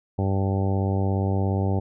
harmonic tone, 97.1 Hz, G2, 16 cents flat, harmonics 1 / 2 / 3 / 4 / 5 / 6 / 7 / 8 / 9, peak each -22 / -28 / -32 / -32 / -35 / -36 / -39 / -35 / -40 dBFS, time 0.18-1.8 s, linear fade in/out 10 ms, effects none

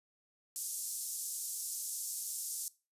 white band-pass noise, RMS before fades -40 dBFS, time 0.56-2.68 s, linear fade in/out 0 ms, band 6000 to 12000 Hz, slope 24 dB/octave, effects noise-tail reverb RT60 0.3 s tail -20 dB re dry + resampled to 32000 Hz

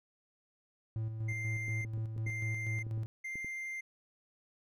triangle tone with tremolo, 110.8 Hz, A2, 13 cents sharp, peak -31 dBFS, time 0.96-3.06 s, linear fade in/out 0 ms, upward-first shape square, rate 4.1 Hz, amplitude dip 45%
triangle tone bursts, 2096 Hz, C7, 2 cents sharp, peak -36 dBFS, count 3, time 1.28-3.81 s, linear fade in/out 10 ms, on 570 ms, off 410 ms
clicks, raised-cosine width 3 ms, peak -35 dBFS, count 9, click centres 1.682 / 1.849 / 1.977 / 2.164 / 2.265 / 2.867 / 2.977 / 3.356 / 3.446 s
effects none

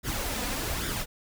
pink noise with flanger, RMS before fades -31 dBFS, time 0.03-1.06 s, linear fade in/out 50 ms, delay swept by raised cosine 0.56 to 4.16 ms, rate 1.2 Hz, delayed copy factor +0.55, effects none

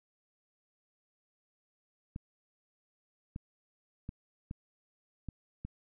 clicks, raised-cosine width 5 ms, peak -27 dBFS, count 6, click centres 2.161 / 3.361 / 4.091 / 4.511 / 5.287 / 5.65 s, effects none

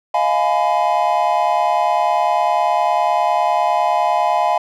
triangle chord, F half-diminished seventh, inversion third, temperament just, 628.6 / 698.5 / 838.1 / 1005.8 Hz, Eb5 / F5 / Ab5 / Cb6, +18 / 0 / +16 / +31 cents, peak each -20 / -16 / -16 / -19 dBFS, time 0.14-4.58 s, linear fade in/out 5 ms, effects none

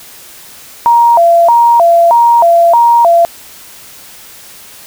sine tone with vibrato, 800 Hz, G5, 35 cents sharp, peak -3 dBFS, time 0.86-3.25 s, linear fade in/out 0 ms, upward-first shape square, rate 1.6 Hz, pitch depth 280 cents each way, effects white hiss -34 dBFS RMS until 4.86 s

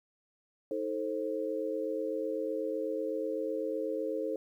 sine chord, A diminished, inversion second, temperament just, 316.8 / 440 / 528 Hz, Eb4 / A4 / C5, +31 / 0 / +16 cents, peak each -37 / -35 / -35 dBFS, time 0.71-4.36 s, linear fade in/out 2 ms, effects 11-bit

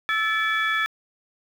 sine tone cluster, 1317 / 1738 / 2303 / 3407 Hz, E6 / A6 / D7 / G#7, -2 / -22 / -34 / +44 cents, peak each -25 / -23 / -28 / -30 dBFS, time 0.09-0.86 s, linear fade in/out 0 ms, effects tanh soft clip ceiling -12 dBFS + 8-bit

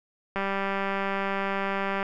click train, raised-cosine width 0.5 ms, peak -14 dBFS, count 328, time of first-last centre 0.36-2.028 s, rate 196 Hz, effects none

